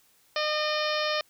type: harmonic tone with a mistuned harmonic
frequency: 608 Hz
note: D#5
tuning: 40 cents flat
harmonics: 1 / 2 / 3 / 4 / 5 / 6 / 7 / 8 / 9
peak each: -29 / -32 / -34 / -35 / -36 / -37 / -37 / -38 / -39 dBFS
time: 0.36-1.21 s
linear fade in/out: 2 ms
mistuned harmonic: 8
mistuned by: +27 cents
effects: white hiss -63 dBFS RMS until 1.29 s